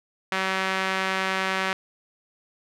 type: tone with band-pass filter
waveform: sawtooth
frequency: 190 Hz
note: F#3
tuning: 46 cents sharp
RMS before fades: -26 dBFS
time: 0.32-1.73 s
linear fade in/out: 2 ms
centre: 1900 Hz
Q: 1.1
effects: none